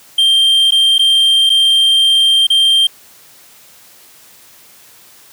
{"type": "tone with dropouts", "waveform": "triangle", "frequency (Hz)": 3169, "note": "G7", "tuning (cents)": 18, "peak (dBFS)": -6, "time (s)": [0.18, 2.87], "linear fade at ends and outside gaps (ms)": 5, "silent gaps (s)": [[0.708, 0.72], [0.982, 0.992], [1.495, 1.5], [2.469, 2.501]], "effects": ["white hiss -43 dBFS RMS until 5.32 s", "high-pass 80 Hz 12 dB/octave"]}